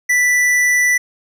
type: tone with hard clipping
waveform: sine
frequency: 1975 Hz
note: B6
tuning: in tune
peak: -13 dBFS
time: 0.09-0.98 s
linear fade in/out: 10 ms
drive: 12 dB
effects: none